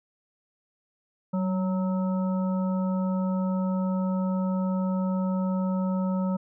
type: harmonic tone with a mistuned harmonic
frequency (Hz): 185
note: F#3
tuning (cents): 0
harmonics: 1 / 3 / 5 / 7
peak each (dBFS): -24 / -34 / -38 / -41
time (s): 1.33-6.37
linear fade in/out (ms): 10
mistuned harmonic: 1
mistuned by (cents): +35
effects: none